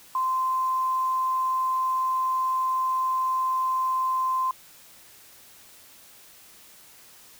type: tone with quantisation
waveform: sine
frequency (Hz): 1038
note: C6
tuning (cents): -14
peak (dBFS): -22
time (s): 0.15-4.51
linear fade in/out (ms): 2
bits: 8
effects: white hiss -51 dBFS RMS until 7.39 s